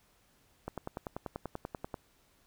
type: click train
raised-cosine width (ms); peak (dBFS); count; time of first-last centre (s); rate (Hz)
1; -23; 14; 0.68-1.942; 10.3
effects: pink hiss -68 dBFS RMS until 2.46 s